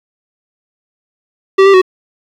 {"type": "tone with pitch steps", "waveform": "square", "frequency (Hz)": [386.5, 392.8, 372.2], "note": ["G4", "G4", "F#4"], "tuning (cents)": [-24, 4, 10], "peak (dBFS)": -4, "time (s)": [1.58, 1.817], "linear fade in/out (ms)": 10, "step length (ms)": 79, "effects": ["low-pass 3000 Hz 12 dB/octave", "7-bit"]}